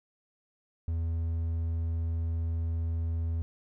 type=tone; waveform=triangle; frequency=82.5 Hz; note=E2; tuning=2 cents sharp; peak=-26 dBFS; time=0.88-3.42 s; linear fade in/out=0 ms; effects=none